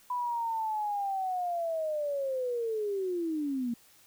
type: linear sweep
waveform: sine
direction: down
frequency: 995 to 229.4 Hz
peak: -29 dBFS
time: 0.1-3.74 s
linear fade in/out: 5 ms
effects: white hiss -60 dBFS RMS until 4.06 s